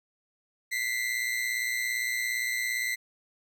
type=tone pair together; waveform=40% pulse; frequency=1975.5 / 2093 Hz; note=B6 / C7; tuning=0 / 0 cents; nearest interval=minor second; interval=100 cents; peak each=-30 / -30 dBFS; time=0.71-2.96 s; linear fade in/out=20 ms; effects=none